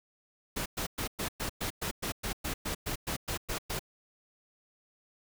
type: noise bursts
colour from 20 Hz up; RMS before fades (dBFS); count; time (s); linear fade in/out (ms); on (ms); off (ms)
pink; -34; 16; 0.56-3.794; 10; 99; 110
effects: none